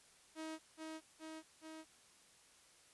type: tone with echo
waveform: sawtooth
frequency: 317.1 Hz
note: D#4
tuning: 33 cents sharp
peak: -40 dBFS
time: 0.35-0.59 s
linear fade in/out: 50 ms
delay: 420 ms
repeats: 3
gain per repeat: -2 dB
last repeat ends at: 1.85 s
effects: white hiss -66 dBFS RMS until 2.93 s + resampled to 24000 Hz